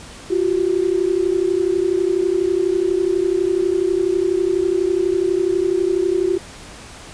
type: tone pair together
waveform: sine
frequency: 349.2 / 381.3 Hz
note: F4 / G4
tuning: 0 / -48 cents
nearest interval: major second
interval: 152 cents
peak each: -18 dBFS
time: 0.3-6.38 s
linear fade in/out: 10 ms
effects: pink hiss -38 dBFS RMS until 7.13 s + resampled to 22050 Hz